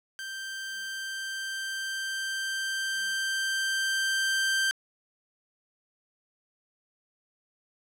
sawtooth tone with level ramp, 1568 Hz, G6, in tune, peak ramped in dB -32 to -20 dBFS, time 0.19-4.71 s, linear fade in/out 0 ms, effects low-pass 11000 Hz 12 dB/octave + 9-bit

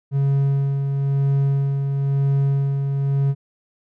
triangle tone with tremolo, 138.59 Hz, C#3, in tune, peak -13 dBFS, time 0.11-3.35 s, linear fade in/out 50 ms, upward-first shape sine, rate 1 Hz, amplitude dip 40%, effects none

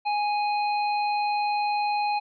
harmonic tone, 830 Hz, G#5, 1 cent flat, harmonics 1 / 3 / 5, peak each -23 / -33 / -37 dBFS, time 0.05-2.2 s, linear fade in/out 20 ms, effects none

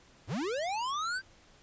square linear sweep, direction up, 73.2 to 1592 Hz, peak -32 dBFS, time 0.27-1.22 s, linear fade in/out 50 ms, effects pink hiss -60 dBFS RMS until 1.62 s + resampled to 16000 Hz

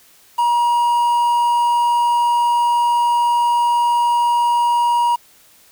triangle tone with quantisation, 953 Hz, A#5, 38 cents sharp, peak -11 dBFS, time 0.38-5.16 s, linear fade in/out 10 ms, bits 6, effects white hiss -50 dBFS RMS until 5.71 s

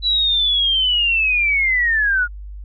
sine linear sweep, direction down, 3971 to 1410 Hz, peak -14 dBFS, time 0.02-2.28 s, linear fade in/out 50 ms, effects added 50 Hz sine -30 dBFS peak until 2.64 s

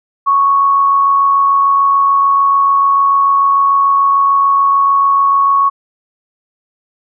sine tone with amplitude modulation, 1108.7 Hz, C#6, in tune, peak -6 dBFS, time 0.26-5.7 s, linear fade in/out 20 ms, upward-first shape sine, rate 86.8 Hz, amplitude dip 30%, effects none

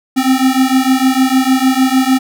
square beating tone pair, 258.3 / 264.9 Hz, C4 / C4, -22 / +22 cents, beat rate 6.6 Hz, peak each -13 dBFS, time 0.16-2.19 s, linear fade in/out 20 ms, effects none

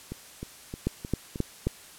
two click trains, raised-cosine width 3 ms, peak -22 / -12 dBFS, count 6 / 4, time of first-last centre 0.12-1.668 / 0.87-1.67 s, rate 3.23 / 3.75 Hz, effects white hiss -49 dBFS RMS until 1.98 s + low-pass 12000 Hz 12 dB/octave

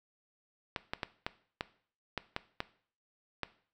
clicks, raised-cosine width 0.3 ms, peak -17 dBFS, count 9, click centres 0.762 / 0.935 / 1.032 / 1.265 / 1.609 / 2.177 / 2.364 / 2.604 / 3.433 s, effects noise-tail reverb RT60 0.5 s tail -17 dB re dry

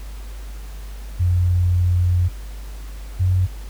sine tone pair in turn, 89.1 / 92.03 Hz, F2 / F#2, +35 / -9 cents, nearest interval minor second, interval 56 cents, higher second, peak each -14 dBFS, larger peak neither, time 1.19-2.29 / 3.19-3.47 s, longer first, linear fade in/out 20 ms, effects added 50 Hz sine -30 dBFS peak until 3.69 s + pink hiss -45 dBFS RMS until 3.69 s

